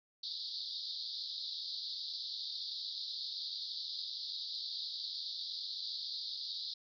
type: band-pass noise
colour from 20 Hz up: white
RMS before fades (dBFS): -42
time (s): 0.23-6.74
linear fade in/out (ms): 5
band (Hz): 3600 to 4900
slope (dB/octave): 96
effects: none